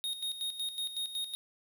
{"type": "tone with tremolo", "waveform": "square", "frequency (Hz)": 3723, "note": "A#7", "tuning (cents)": -3, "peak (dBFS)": -33, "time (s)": [0.04, 1.35], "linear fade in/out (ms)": 0, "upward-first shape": "square", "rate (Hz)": 5.4, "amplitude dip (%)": 65, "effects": ["11-bit"]}